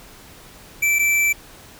square tone pair in turn, 2330 / 2330 Hz, D7 / D7, -14 / -14 cents, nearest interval unison, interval 0 cents, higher neither, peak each -16 dBFS, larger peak neither, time 0.82-0.99 / 0.99-1.33 s, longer second, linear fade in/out 10 ms, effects pink hiss -44 dBFS RMS until 1.79 s

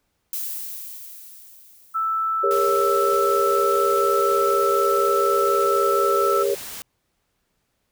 violet noise with exponential decay, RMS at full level -27 dBFS, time 0.33-2.82 s, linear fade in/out 2 ms, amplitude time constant 540 ms
sine tone, 1320 Hz, E6, 2 cents sharp, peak -20 dBFS, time 1.94-6.44 s, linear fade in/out 20 ms
sine chord, G diminished, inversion none, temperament equal with one note detuned, 402.1 / 466.2 / 554.4 Hz, G4 / Bb4 / Db5, +44 / 0 / 0 cents, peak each -21 / -25 / -24 dBFS, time 2.43-6.55 s, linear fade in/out 10 ms
white noise, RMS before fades -35 dBFS, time 2.51-6.82 s, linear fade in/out 0 ms
effects pink hiss -72 dBFS RMS until 7.91 s

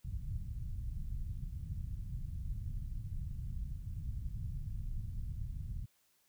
pink low-pass noise, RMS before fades -40 dBFS, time 0.04-5.86 s, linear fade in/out 10 ms, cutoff 130 Hz, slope 24 dB/octave, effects white hiss -73 dBFS RMS until 6.28 s

